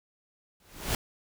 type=noise with exponential growth; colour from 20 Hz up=pink; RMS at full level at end=-26 dBFS; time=0.6-0.95 s; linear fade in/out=2 ms; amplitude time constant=76 ms; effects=none